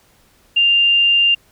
sine tone, 2794 Hz, F7, in tune, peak -10 dBFS, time 0.56-1.35 s, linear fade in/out 10 ms, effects pink hiss -54 dBFS RMS until 1.51 s

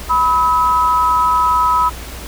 sine tone pair together, 987.8 / 1282.9 Hz, B5 / E6, 0 / -47 cents, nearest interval perfect fourth, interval 453 cents, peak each -13 / -14 dBFS, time 0.09-1.9 s, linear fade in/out 20 ms, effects added 60 Hz sine -29 dBFS peak until 2.27 s + pink hiss -32 dBFS RMS until 2.27 s

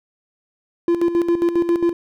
triangle tone with tremolo, 342.5 Hz, F4, 34 cents flat, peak -11 dBFS, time 0.88-1.93 s, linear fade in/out 2 ms, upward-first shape square, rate 7.4 Hz, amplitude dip 65%, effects none

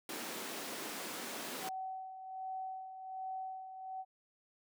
pink high-pass noise, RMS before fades -43 dBFS, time 0.09-1.69 s, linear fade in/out 2 ms, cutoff 220 Hz, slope 24 dB/octave
sine tone with tremolo, 757 Hz, F#5, 39 cents sharp, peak -38 dBFS, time 1.6-4.05 s, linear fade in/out 50 ms, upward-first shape sine, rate 1.3 Hz, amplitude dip 60%
effects none

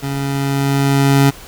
25% pulse tone with level ramp, 138.59 Hz, C#3, in tune, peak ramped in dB -16 to -4 dBFS, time 0.02-1.31 s, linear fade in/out 20 ms, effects pink hiss -37 dBFS RMS until 1.47 s

